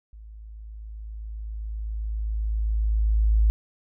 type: tone with level ramp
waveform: sine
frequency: 53.8 Hz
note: A1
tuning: 38 cents flat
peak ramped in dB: -41 to -15 dBFS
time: 0.13-3.5 s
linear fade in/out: 0 ms
effects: none